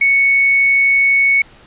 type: tone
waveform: sine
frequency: 2217 Hz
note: C#7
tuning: in tune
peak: -9 dBFS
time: 0.01-1.42 s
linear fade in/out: 5 ms
effects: pink hiss -44 dBFS RMS until 1.66 s + resampled to 8000 Hz